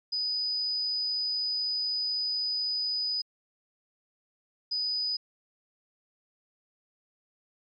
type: tone bursts at uneven times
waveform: sine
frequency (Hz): 4978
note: D#8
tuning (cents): 0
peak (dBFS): -27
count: 2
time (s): 0.12-3.22 / 4.71-5.17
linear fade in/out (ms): 10
effects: MP3 64 kbps